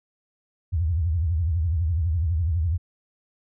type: tone with vibrato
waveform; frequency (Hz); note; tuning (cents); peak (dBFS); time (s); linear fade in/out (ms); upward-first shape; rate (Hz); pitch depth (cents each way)
sine; 82.5; E2; +2; -20; 0.72-2.78; 20; triangle; 12; 230
effects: none